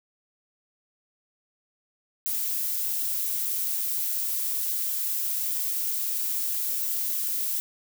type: noise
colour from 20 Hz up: violet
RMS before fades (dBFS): -28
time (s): 2.26-7.6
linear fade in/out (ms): 0
effects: none